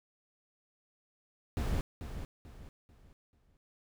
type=noise with echo; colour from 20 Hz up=brown; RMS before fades=-32 dBFS; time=1.57-1.81 s; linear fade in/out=0 ms; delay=440 ms; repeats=4; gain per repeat=-9 dB; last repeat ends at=3.57 s; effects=none